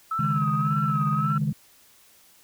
sine tone with vibrato, 1296 Hz, E6, 30 cents flat, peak -24 dBFS, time 0.11-1.38 s, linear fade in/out 5 ms, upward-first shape sine, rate 1.8 Hz, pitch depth 67 cents each way
sine chord, C# suspended second, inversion none, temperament equal, 138.59 / 155.56 / 207.7 Hz, C#3 / D#3 / G#3, 0 / 0 / 0 cents, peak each -26 / -25 / -28 dBFS, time 0.19-1.53 s, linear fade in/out 5 ms
effects tanh soft clip ceiling -14 dBFS + white hiss -56 dBFS RMS until 2.43 s

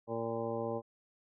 harmonic tone with a mistuned harmonic, 115 Hz, A#2, 23 cents flat, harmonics 1 / 2 / 3 / 4 / 5 / 7 / 8 / 9, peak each -44 / -42 / -42 / -38 / -39 / -43 / -51 / -47 dBFS, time 0.07-0.82 s, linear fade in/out 50 ms, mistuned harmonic 9, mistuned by -19 cents, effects none

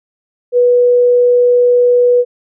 sine tone, 489.3 Hz, B4, 16 cents flat, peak -6 dBFS, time 0.52-2.25 s, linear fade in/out 50 ms, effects none

